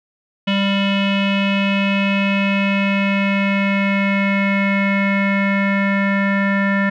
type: tone with low-pass filter sweep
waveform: square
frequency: 197.7 Hz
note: G3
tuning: 15 cents sharp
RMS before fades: -17 dBFS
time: 0.47-6.9 s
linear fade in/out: 10 ms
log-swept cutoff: 2900 to 1900 Hz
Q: 6.1
effects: none